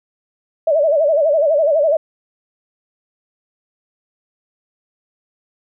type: tone with vibrato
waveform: sine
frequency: 609 Hz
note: D#5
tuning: 37 cents flat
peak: -11 dBFS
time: 0.67-1.97 s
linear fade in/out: 5 ms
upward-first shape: sine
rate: 12 Hz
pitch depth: 140 cents each way
effects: none